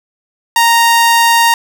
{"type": "tone", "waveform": "sawtooth", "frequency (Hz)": 930, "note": "A#5", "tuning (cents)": -4, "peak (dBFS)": -3, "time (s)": [0.56, 1.54], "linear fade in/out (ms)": 2, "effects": []}